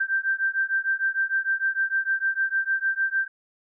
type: beating tone pair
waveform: sine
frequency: 1566 / 1572.6 Hz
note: G6 / G6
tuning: -2 / +5 cents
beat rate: 6.6 Hz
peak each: -25 / -25 dBFS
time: 0-3.28 s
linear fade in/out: 10 ms
effects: none